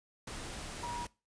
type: tone in noise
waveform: sine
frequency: 958 Hz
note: A#5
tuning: 47 cents sharp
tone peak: -37 dBFS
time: 0.83-1.05 s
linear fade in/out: 5 ms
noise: pink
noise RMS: -43 dBFS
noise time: 0.27-1.07 s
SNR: +3 dB
effects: noise-tail reverb RT60 0.3 s tail -22 dB re dry + resampled to 22050 Hz